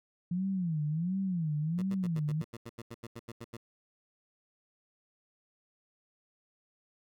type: tone with vibrato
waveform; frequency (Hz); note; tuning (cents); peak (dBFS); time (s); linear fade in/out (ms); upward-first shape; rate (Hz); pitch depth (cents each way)
sine; 170; F3; -46; -29; 0.31-2.42; 5; sine; 1.4; 230
type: tone bursts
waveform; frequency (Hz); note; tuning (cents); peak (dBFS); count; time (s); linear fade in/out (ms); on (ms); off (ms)
15% pulse; 116.54; A#2; 0; -35; 15; 1.78-3.569; 5; 39; 86
effects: none